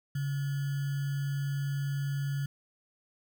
sine tone with sample-and-hold, 140 Hz, C#3, 18 cents sharp, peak -29 dBFS, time 0.15-2.46 s, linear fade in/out 5 ms, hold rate 1575 Hz, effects none

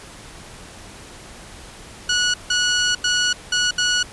15% pulse tone bursts at uneven times, 1464 Hz, F#6, 19 cents flat, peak -10 dBFS, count 5, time 2.09-2.34 / 2.5-2.95 / 3.04-3.33 / 3.52-3.71 / 3.78-4.03 s, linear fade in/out 5 ms, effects pink hiss -40 dBFS RMS until 4.12 s + resampled to 24000 Hz

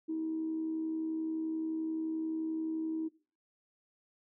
sine tone with amplitude modulation, 319.6 Hz, D#4, 47 cents sharp, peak -30 dBFS, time 0.08-3.09 s, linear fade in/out 20 ms, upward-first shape sine, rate 71.5 Hz, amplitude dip 35%, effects noise-tail reverb RT60 0.4 s tail -20 dB re dry + tanh soft clip ceiling -26 dBFS

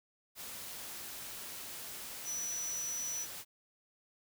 sine tone in noise, 5920 Hz, F#8, in tune, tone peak -36 dBFS, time 2.24-3.27 s, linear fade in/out 50 ms, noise white, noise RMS -45 dBFS, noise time 0.35-3.45 s, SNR +6 dB, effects none

